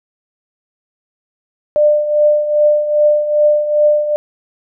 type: tone with tremolo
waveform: sine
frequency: 597 Hz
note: D5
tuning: 28 cents sharp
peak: -6 dBFS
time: 1.76-4.16 s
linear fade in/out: 0 ms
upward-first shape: triangle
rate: 2.5 Hz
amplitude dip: 70%
effects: none